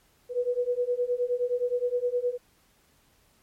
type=beating tone pair; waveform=sine; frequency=485.4 / 495 Hz; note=B4 / B4; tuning=-30 / +4 cents; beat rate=9.6 Hz; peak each=-28 / -27 dBFS; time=0.29-2.38 s; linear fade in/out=50 ms; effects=pink hiss -64 dBFS RMS until 3.42 s + MP3 64 kbps